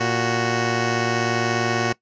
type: tone pair together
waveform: 10% pulse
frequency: 116.54 / 370 Hz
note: A#2 / F#4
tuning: 0 / 0 cents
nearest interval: octave + minor sixth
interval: 2000 cents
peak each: -14 dBFS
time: 0-1.93 s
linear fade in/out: 10 ms
effects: noise-tail reverb RT60 0.1 s tail -20 dB re dry + resampled to 16000 Hz